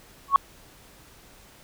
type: tone with exponential growth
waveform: sine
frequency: 1106 Hz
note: C#6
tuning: 4 cents flat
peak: -7 dBFS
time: 0.28-0.36 s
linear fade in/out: 1 ms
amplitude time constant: 16 ms
effects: tanh soft clip ceiling -5 dBFS + pink hiss -52 dBFS RMS until 1.63 s